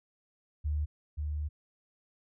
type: tone pair in turn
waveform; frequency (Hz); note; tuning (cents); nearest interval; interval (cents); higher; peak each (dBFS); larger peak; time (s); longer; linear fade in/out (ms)
sine; 74.9 / 74.9; D2 / D2; +35 / +35; unison; 0; neither; -28 / -31; first; 0.64-0.86 / 1.17-1.49; second; 20
effects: none